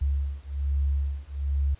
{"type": "beating tone pair", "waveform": "sine", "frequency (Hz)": [69.3, 70.5], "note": ["C#2", "C#2"], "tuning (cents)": [0, 30], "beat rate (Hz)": 1.2, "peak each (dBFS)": -27, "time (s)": [0.01, 1.75], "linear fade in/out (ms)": 10, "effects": ["pink hiss -58 dBFS RMS until 1.79 s", "resampled to 8000 Hz"]}